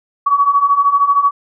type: beating tone pair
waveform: sine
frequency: 1122 / 1135 Hz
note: C#6 / C#6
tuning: +21 / +41 cents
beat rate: 13 Hz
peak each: -15 / -11 dBFS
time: 0.26-1.31 s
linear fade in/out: 10 ms
effects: none